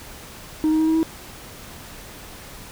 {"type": "tone with pitch steps", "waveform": "sine", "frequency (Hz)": [311.1, 314, 316.9, 319.8, 322.8], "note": ["D#4", "D#4", "D#4", "D#4", "E4"], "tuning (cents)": [0, 16, 32, 48, -36], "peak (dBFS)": -13, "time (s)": [0.64, 1.03], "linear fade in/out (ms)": 0, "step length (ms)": 78, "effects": ["tanh soft clip ceiling -15 dBFS", "pink hiss -40 dBFS RMS until 2.71 s"]}